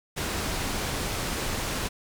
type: low-pass noise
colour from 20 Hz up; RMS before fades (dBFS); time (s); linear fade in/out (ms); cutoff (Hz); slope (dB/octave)
pink; -30; 0.16-1.89; 20; 11000; 12
effects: none